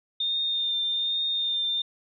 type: tone with vibrato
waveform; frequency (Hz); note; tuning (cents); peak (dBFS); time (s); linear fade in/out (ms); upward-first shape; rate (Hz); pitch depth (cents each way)
sine; 3632; A#7; -46; -24; 0.2-1.82; 5; triangle; 1.2; 22
effects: none